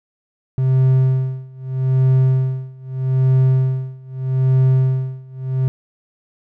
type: tone with tremolo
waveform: triangle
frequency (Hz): 130.81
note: C3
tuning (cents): 0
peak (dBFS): -8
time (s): 0.58-5.68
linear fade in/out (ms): 0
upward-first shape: sine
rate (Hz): 0.8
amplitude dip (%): 95
effects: none